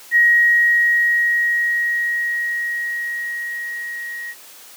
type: tone with level ramp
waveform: sine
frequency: 1892 Hz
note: A#6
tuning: 25 cents sharp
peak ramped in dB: -9 to -27 dBFS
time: 0.11-4.35 s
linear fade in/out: 50 ms
effects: white hiss -42 dBFS RMS until 4.76 s + high-pass 300 Hz 12 dB/octave